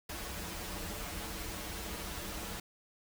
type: noise with comb filter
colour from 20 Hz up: pink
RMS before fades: -41 dBFS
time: 0.09-2.6 s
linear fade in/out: 5 ms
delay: 7.7 ms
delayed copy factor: -0.95
effects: none